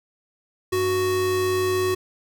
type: tone pair together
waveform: square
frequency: 98 / 370.5 Hz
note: G2 / F#4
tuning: 0 / +2 cents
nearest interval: octave + major seventh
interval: 2302 cents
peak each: -32 / -21 dBFS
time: 0.72-1.95 s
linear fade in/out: 10 ms
effects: none